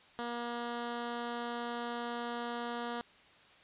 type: tone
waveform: 10% pulse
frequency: 238 Hz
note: A#3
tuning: 36 cents sharp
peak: -28 dBFS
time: 0.19-3.01 s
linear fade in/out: 0 ms
effects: white hiss -60 dBFS RMS until 3.63 s + resampled to 8000 Hz